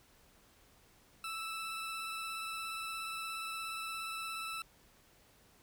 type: tone with vibrato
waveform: 20% pulse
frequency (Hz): 1318.5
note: E6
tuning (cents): 0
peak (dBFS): -34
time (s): 1.24-4.62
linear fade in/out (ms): 2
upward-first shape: sine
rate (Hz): 17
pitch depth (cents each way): 13
effects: pink hiss -65 dBFS RMS until 5.62 s